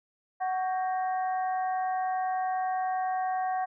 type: harmonic tone with a mistuned harmonic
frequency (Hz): 372.5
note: F#4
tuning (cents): +12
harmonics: 2 / 3 / 4 / 5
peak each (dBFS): -27 / -40 / -43 / -43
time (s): 0.4-3.66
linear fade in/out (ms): 20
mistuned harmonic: 4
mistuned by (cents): +100
effects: none